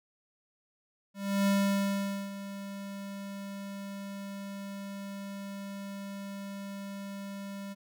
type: tone with ADSR envelope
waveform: square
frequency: 198.2 Hz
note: G3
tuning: 19 cents sharp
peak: -24 dBFS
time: 1.14-7.75 s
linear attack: 330 ms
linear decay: 830 ms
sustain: -15 dB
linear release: 30 ms
effects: none